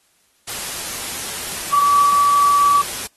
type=tone in noise; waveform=sine; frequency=1148 Hz; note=D6; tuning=40 cents flat; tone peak=-11 dBFS; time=1.72-2.82 s; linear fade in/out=10 ms; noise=white; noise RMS=-27 dBFS; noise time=0.47-3.07 s; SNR=+13 dB; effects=white hiss -60 dBFS RMS until 3.16 s + AAC 32 kbps